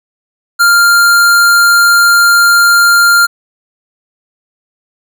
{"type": "tone", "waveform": "square", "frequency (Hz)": 1396.9, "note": "F6", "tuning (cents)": 0, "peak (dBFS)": -5, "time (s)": [0.59, 3.27], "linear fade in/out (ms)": 20, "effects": []}